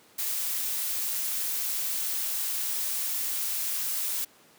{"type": "noise", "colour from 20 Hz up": "blue", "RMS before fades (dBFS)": -30, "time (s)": [0.18, 4.25], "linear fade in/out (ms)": 10, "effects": ["pink hiss -57 dBFS RMS until 4.58 s", "high-pass 200 Hz 12 dB/octave"]}